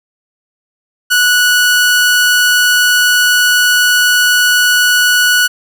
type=tone; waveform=sawtooth; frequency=1472 Hz; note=F#6; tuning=9 cents flat; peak=-4 dBFS; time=1.1-5.48 s; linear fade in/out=20 ms; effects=none